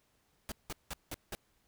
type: noise bursts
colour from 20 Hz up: pink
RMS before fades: -40 dBFS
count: 5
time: 0.49-1.35 s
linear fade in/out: 0 ms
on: 28 ms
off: 180 ms
effects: pink hiss -73 dBFS RMS until 1.67 s